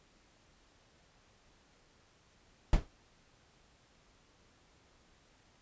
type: noise with exponential decay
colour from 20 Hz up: brown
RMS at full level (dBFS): -21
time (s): 2.73-2.88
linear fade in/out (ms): 1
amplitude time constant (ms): 31
effects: pink hiss -66 dBFS RMS until 5.61 s + resampled to 16000 Hz